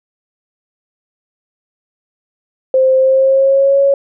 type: tone with pitch glide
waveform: sine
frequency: 523.3 to 554.4 Hz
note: C5 to C#5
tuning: 0 to 0 cents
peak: -7 dBFS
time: 2.74-3.94 s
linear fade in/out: 2 ms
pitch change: +100 cents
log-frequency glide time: 2.96-3.79 s
effects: none